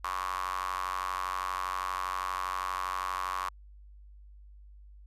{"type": "tone with high-pass filter", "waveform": "sawtooth", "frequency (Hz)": 92.5, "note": "F#2", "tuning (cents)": 0, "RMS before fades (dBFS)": -34, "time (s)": [0.04, 3.49], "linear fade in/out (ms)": 5, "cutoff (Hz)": 1100, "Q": 8.5, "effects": ["added 50 Hz sine -49 dBFS peak until 5.06 s", "resampled to 32000 Hz"]}